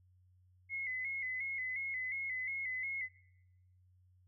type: tone with vibrato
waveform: sine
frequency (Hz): 2093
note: C7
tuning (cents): 0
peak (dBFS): -36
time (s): 0.69-3.09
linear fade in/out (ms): 50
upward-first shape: square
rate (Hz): 2.8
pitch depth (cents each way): 59
effects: noise-tail reverb RT60 0.9 s tail -21 dB re dry + added 91 Hz sine -64 dBFS peak until 4.27 s